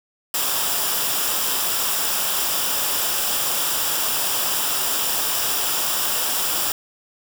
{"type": "noise with comb filter", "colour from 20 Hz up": "white", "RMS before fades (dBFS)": -22, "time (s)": [0.34, 6.72], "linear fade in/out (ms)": 2, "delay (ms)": 0.47, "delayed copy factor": -0.55, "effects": []}